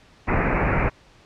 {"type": "low-pass noise", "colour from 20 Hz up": "pink", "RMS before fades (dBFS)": -21, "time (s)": [0.27, 0.9], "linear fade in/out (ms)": 20, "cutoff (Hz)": 2500, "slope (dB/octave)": 96, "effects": ["pink hiss -53 dBFS RMS until 1.25 s", "low-pass 5000 Hz 12 dB/octave"]}